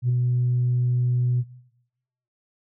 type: tone with ADSR envelope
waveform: sine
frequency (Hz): 123.4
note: B2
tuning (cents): -1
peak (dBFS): -15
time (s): 0.02-1.44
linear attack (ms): 73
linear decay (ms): 7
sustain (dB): -3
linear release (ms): 45
effects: noise-tail reverb RT60 0.9 s tail -19 dB re dry + tanh soft clip ceiling -15 dBFS